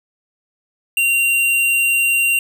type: tone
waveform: square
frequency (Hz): 2765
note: F7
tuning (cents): -18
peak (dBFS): -14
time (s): 0.97-2.39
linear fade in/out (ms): 2
effects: none